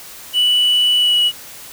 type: tone with pitch glide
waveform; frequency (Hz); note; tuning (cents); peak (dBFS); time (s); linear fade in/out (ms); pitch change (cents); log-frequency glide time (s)
triangle; 2960 to 2928; F#7 to F#7; 0 to -19; -9; 0.33-1.32; 50; -19; 0.98-1.17
effects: tanh soft clip ceiling -5 dBFS + white hiss -36 dBFS RMS until 1.72 s